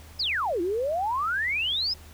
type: exponential two-way sweep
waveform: sine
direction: down then up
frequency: 5280 to 330 to 5280 Hz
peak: -24 dBFS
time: 0.19-1.94 s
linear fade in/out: 10 ms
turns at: 0.61 s
effects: added 78 Hz sine -46 dBFS peak until 2.13 s + pink hiss -51 dBFS RMS until 2.13 s